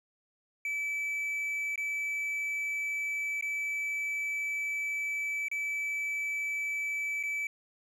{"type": "tone with dropouts", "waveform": "triangle", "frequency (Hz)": 2306, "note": "D7", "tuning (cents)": -32, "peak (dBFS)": -29, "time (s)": [0.65, 7.47], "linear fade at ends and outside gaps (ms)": 2, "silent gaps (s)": [[1.758, 1.777], [3.411, 3.424], [5.484, 5.514], [7.229, 7.235]], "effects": []}